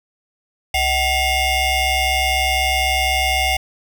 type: ring-modulated tone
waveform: 25% pulse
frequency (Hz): 692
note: F5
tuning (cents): -16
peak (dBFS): -9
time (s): 0.74-3.57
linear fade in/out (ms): 5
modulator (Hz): 1450
effects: none